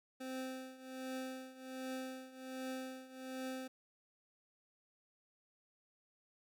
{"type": "tone with tremolo", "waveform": "25% pulse", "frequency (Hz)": 260.1, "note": "C4", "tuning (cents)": -10, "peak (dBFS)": -36, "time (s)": [0.2, 3.68], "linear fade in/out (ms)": 10, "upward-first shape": "triangle", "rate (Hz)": 1.3, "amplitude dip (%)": 85, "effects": []}